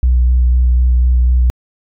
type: tone with vibrato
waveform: sine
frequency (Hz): 61.74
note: B1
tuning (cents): 0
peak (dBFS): -6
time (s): 0.03-1.5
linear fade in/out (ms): 0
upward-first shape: square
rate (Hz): 4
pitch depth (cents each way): 14
effects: tanh soft clip ceiling -5 dBFS